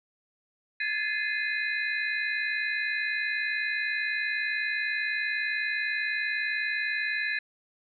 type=tone cluster; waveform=sine; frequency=1678 / 1738 / 2081 / 2489 / 4004 Hz; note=G#6 / A6 / C7 / D#7 / B7; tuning=+17 / -22 / -10 / 0 / +23 cents; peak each=-34 / -31 / -34 / -33 / -40 dBFS; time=0.8-7.39 s; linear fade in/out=5 ms; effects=none